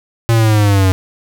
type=linear sweep; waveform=square; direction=down; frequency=116.54 to 92.5 Hz; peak=-9 dBFS; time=0.29-0.92 s; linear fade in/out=0 ms; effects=none

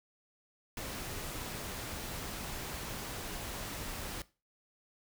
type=noise; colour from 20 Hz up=pink; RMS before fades=-41 dBFS; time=0.77-4.22 s; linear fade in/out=2 ms; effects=noise-tail reverb RT60 0.3 s tail -18 dB re dry

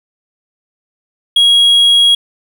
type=tone; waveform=triangle; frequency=3300 Hz; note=G#7; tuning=12 cents flat; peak=-4 dBFS; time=1.36-2.15 s; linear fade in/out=5 ms; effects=none

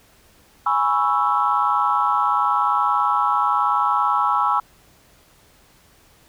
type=chord; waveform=sine; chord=C# minor seventh; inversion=second; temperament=equal; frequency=830.6 / 987.8 / 1108.7 / 1318.5 Hz; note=G#5 / B5 / C#6 / E6; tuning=0 / 0 / 0 / 0 cents; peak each=-22 / -22 / -22 / -20 dBFS; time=0.66-4.6 s; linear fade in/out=5 ms; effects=tanh soft clip ceiling -6 dBFS + pink hiss -54 dBFS RMS until 6.28 s

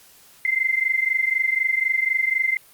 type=tone pair together; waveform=sine; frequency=2066 / 2090 Hz; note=C7 / C7; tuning=-22 / -2 cents; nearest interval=unison; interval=20 cents; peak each=-22 / -21 dBFS; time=0.45-2.57 s; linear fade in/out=2 ms; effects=white hiss -51 dBFS RMS until 2.73 s + Opus 48 kbps

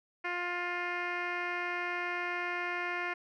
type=tone with low-pass filter; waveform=10% pulse; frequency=352.7 Hz; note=F4; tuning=17 cents sharp; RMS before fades=-35 dBFS; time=0.24-3.14 s; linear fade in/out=10 ms; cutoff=2300 Hz; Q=2.6; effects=none

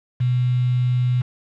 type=tone with quantisation; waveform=sine; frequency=124.4 Hz; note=B2; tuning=13 cents sharp; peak=-16 dBFS; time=0.2-1.22 s; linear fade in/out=10 ms; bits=6; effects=low-pass 3000 Hz 12 dB/octave

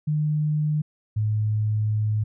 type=tone pair in turn; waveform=sine; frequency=151.5 / 107.13 Hz; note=D#3 / A2; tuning=-46 / -46 cents; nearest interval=tritone; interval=600 cents; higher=first; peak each=-20 dBFS; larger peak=neither; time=0.07-0.82 / 1.16-2.24 s; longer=second; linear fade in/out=10 ms; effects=none

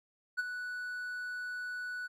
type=tone with ADSR envelope; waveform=triangle; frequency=1480 Hz; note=F#6; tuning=in tune; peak=-26 dBFS; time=0.37-2.08 s; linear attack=23 ms; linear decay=25 ms; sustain=-9 dB; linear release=23 ms; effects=none

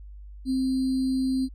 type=tone with sample-and-hold; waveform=sine; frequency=261.6 Hz; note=C4; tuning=in tune; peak=-22 dBFS; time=0.45-1.49 s; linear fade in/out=50 ms; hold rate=4410 Hz; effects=added 50 Hz sine -40 dBFS peak until 1.54 s + low-pass 9000 Hz 12 dB/octave

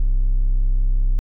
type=tone; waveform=triangle; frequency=32.7 Hz; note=C1; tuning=in tune; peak=-11 dBFS; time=0-1.19 s; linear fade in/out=0 ms; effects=tanh soft clip ceiling -8 dBFS

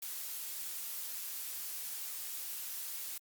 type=noise; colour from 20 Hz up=blue; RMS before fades=-41 dBFS; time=0.02-3.18 s; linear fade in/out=5 ms; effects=Opus 48 kbps

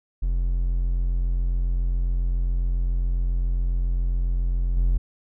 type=tone with level steps; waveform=triangle; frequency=43.65 Hz; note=F1; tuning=in tune; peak=-18 / -15 dBFS; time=0.22-4.98 s; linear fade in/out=10 ms; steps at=4.77 s; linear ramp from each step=2 ms; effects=none

